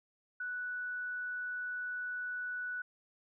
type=tone; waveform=sine; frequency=1480 Hz; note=F#6; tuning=in tune; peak=-36 dBFS; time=0.4-2.82 s; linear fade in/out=5 ms; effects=none